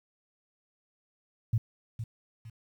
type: tone with echo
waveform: sine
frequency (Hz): 113.1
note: A2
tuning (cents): +48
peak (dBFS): -22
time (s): 1.53-1.58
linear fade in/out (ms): 5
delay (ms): 460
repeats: 2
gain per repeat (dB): -10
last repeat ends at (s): 2.5
effects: 10-bit